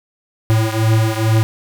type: beating tone pair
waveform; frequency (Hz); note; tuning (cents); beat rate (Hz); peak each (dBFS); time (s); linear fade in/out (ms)
square; 110 / 112.3; A2 / A2; 0 / +36; 2.3; -15 / -18; 0.5-1.43; 0
effects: none